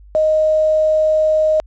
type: tone with quantisation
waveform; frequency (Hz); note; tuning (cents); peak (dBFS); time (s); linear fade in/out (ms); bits
sine; 622.3; D#5; 0; -11; 0.15-1.6; 0; 6
effects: added 50 Hz sine -39 dBFS peak until 1.66 s + resampled to 16000 Hz